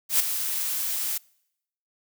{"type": "noise with ADSR envelope", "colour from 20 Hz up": "blue", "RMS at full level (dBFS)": -18, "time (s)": [0.09, 1.18], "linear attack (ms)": 110, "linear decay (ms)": 6, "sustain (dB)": -10, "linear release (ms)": 8, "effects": ["noise-tail reverb RT60 0.8 s tail -26 dB re dry"]}